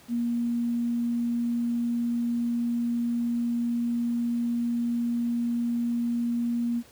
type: tone with quantisation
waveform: sine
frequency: 236.8 Hz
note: A#3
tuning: 27 cents sharp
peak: -24 dBFS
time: 0.08-6.83 s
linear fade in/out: 50 ms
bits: 9
effects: pink hiss -54 dBFS RMS until 6.91 s + high-pass 60 Hz 12 dB/octave